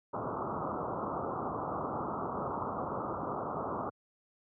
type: low-pass noise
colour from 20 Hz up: white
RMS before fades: -36 dBFS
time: 0.13-3.9 s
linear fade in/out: 10 ms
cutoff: 1300 Hz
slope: 96 dB/octave
effects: high-pass 100 Hz 12 dB/octave